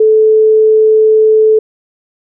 sine tone, 435.4 Hz, A4, 18 cents flat, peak -4 dBFS, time 0-1.59 s, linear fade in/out 5 ms, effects none

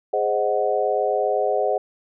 sine chord, Ab dominant seventh, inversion none, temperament equal, 415.3 / 523.3 / 622.3 / 740 Hz, Ab4 / C5 / Eb5 / Gb5, 0 / 0 / 0 / 0 cents, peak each -24 dBFS, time 0.13-1.78 s, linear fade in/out 5 ms, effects none

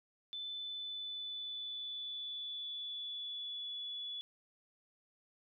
sine tone with pitch glide, 3514 to 3420 Hz, A7 to A7, -3 to -50 cents, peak -40 dBFS, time 0.33-4.21 s, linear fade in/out 0 ms, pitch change -47 cents, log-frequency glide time 0.5-3.73 s, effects none

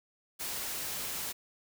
white noise, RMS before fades -37 dBFS, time 0.39-1.33 s, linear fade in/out 20 ms, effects none

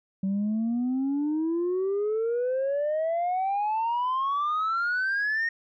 sine exponential sweep, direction up, 190 to 1864.7 Hz, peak -22 dBFS, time 0.23-5.49 s, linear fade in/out 5 ms, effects tanh soft clip ceiling -22 dBFS

